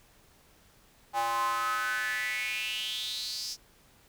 square tone with high-pass filter sweep, 115.9 Hz, A#2, 10 cents flat, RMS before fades -32 dBFS, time 1.13-3.57 s, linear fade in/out 50 ms, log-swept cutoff 820 to 5400 Hz, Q 6.7, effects pink hiss -61 dBFS RMS until 4.08 s

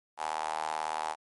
sawtooth tone with high-pass filter, 78.2 Hz, D#2, 9 cents sharp, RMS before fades -34 dBFS, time 0.17-1.16 s, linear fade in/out 50 ms, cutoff 840 Hz, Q 5.7, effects MP3 48 kbps

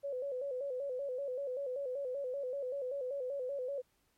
sine tone with vibrato, 532 Hz, C5, 29 cents sharp, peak -35 dBFS, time 0.03-3.82 s, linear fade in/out 20 ms, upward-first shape square, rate 5.2 Hz, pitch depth 93 cents each way, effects pink hiss -75 dBFS RMS until 4.17 s + MP3 64 kbps

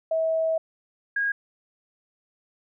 sine tone pair in turn, 646 / 1635.8 Hz, E5 / G#6, -35 / -27 cents, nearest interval octave + major third, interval 1608 cents, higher second, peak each -21 / -22 dBFS, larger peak first, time 0.11-0.58 / 1.16-1.32 s, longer first, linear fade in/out 5 ms, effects none

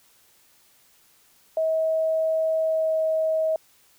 sine tone with pitch glide, 640 to 636.3 Hz, D#5 to D#5, +49 to +39 cents, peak -20 dBFS, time 1.57-3.56 s, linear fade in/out 2 ms, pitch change -10 cents, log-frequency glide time 2.61-2.98 s, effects white hiss -59 dBFS RMS until 3.98 s

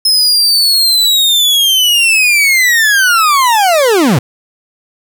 40% pulse linear sweep, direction down, 5170 to 107 Hz, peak -6 dBFS, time 0.05-4.19 s, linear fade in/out 5 ms, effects 8-bit

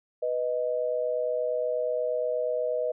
sine tone pair together, 493.9 / 622.3 Hz, B4 / D#5, 0 / 0 cents, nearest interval major third, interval 400 cents, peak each -28 dBFS, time 0.22-2.92 s, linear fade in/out 10 ms, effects none

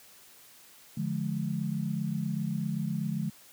sine chord, D diminished, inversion none, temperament equal with one note detuned, 146.83 / 174.61 / 211.8 Hz, D3 / F3 / Ab3, 0 / 0 / +34 cents, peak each -33 dBFS, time 0.97-3.3 s, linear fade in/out 5 ms, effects white hiss -55 dBFS RMS until 3.52 s + high-pass 80 Hz 12 dB/octave

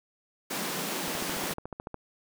pink high-pass noise, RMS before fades -33 dBFS, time 0.5-1.54 s, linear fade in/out 10 ms, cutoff 160 Hz, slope 48 dB/octave
click train, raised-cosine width 1 ms, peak -23 dBFS, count 13, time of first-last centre 1.08-1.943 s, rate 13.9 Hz
effects none

